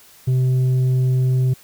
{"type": "tone with tanh clipping", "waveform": "sine", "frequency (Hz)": 128.6, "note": "C3", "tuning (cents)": -30, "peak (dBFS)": -15, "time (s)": [0.27, 1.54], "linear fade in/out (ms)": 10, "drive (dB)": 4, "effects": ["white hiss -48 dBFS RMS until 1.63 s"]}